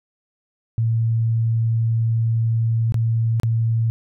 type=tone with dropouts; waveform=sine; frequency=113.9 Hz; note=A#2; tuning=40 cents flat; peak=-16 dBFS; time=0.78-3.9 s; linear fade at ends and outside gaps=0 ms; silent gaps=2.922-2.943 / 3.399-3.433 s; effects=none